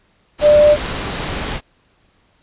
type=tone in noise; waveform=sine; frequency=595 Hz; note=D5; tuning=22 cents sharp; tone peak=-6 dBFS; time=0.41-0.77 s; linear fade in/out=50 ms; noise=pink; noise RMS=-23 dBFS; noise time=0.38-1.61 s; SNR=+14 dB; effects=pink hiss -58 dBFS RMS until 2.42 s + resampled to 8000 Hz